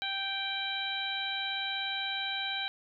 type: harmonic tone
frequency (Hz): 783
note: G5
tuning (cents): -2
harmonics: 1 / 2 / 3 / 4 / 5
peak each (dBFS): -40 / -38 / -39 / -38 / -36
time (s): 0.02-2.68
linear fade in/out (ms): 0
effects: none